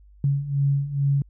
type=beating tone pair; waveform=sine; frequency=138.59 / 140.89 Hz; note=C#3 / C#3; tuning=0 / +28 cents; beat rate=2.3 Hz; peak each=-25 / -21 dBFS; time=0.24-1.22 s; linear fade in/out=2 ms; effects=added 50 Hz sine -48 dBFS peak until 1.29 s